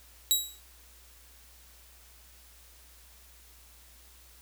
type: tone with exponential decay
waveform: 15% pulse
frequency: 3864 Hz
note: B7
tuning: 39 cents flat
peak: -12 dBFS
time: 0.31-0.6 s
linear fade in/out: 0 ms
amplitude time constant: 63 ms
effects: added 60 Hz sine -57 dBFS peak until 4.41 s + white hiss -57 dBFS RMS until 4.41 s